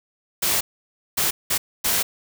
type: noise bursts at uneven times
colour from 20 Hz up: white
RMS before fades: -21 dBFS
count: 4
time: 0.42-0.61 / 1.17-1.31 / 1.5-1.58 / 1.84-2.03 s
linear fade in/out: 10 ms
effects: none